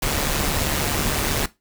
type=noise with amplitude modulation; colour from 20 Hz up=pink; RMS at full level=-20 dBFS; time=0.02-1.46 s; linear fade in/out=5 ms; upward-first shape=sine; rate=145 Hz; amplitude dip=55%; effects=noise-tail reverb RT60 0.2 s tail -17 dB re dry